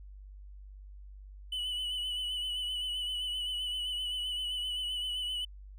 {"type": "tone with vibrato", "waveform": "triangle", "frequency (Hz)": 2980, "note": "F#7", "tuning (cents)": 12, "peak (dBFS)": -31, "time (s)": [1.52, 5.45], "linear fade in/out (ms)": 5, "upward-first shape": "sine", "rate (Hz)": 7.7, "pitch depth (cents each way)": 36, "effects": ["added 49 Hz sine -46 dBFS peak until 5.78 s"]}